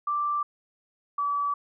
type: tone pair in turn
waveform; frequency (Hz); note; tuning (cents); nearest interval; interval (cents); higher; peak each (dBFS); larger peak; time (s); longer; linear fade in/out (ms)
sine; 1174.7 / 1148.5; D6 / D6; 0 / -39; unison; 39; first; -24; neither; 0.07-0.43 / 1.18-1.54; neither; 5
effects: none